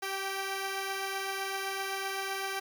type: tone pair together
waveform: 10% pulse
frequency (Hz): 388.1 / 784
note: G4 / G5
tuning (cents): -17 / 0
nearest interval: octave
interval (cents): 1217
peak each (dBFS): -26 / -30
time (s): 0.02-2.6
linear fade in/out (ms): 10
effects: 10-bit